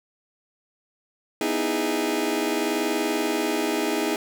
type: chord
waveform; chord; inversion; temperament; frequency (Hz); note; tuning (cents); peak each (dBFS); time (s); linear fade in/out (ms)
sawtooth; E major seventh; second; just; 247.2 / 309 / 329.6 / 412; B3 / D#4 / E4 / G#4; +2 / -12 / 0 / -14; -27 / -23 / -25 / -23; 1.41-4.16; 2
effects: none